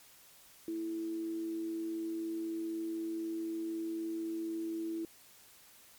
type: tone with amplitude modulation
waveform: sine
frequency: 329.6 Hz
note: E4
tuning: in tune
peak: -33 dBFS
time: 0.68-5.05 s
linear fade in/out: 2 ms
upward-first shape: sine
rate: 104 Hz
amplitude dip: 30%
effects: white hiss -59 dBFS RMS until 5.98 s + MP3 96 kbps